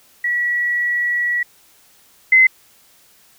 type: tone pair in turn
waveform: sine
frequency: 1934 / 2052 Hz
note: B6 / C7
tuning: -37 / -34 cents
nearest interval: minor second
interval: 103 cents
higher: second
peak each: -16 / -7 dBFS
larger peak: second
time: 0.24-1.43 / 2.32-2.47 s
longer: first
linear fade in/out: 5 ms
effects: white hiss -52 dBFS RMS until 3.38 s